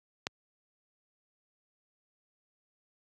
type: click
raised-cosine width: 0.2 ms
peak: -14 dBFS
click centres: 0.269 s
effects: high-pass 80 Hz 12 dB/octave + resampled to 24000 Hz